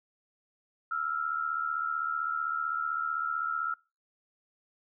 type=tone pair together; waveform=sine; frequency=1321.2 / 1396.9 Hz; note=E6 / F6; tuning=+4 / 0 cents; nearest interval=minor second; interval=96 cents; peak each=-31 / -33 dBFS; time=0.91-3.74 s; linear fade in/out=5 ms; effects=noise-tail reverb RT60 0.3 s tail -25 dB re dry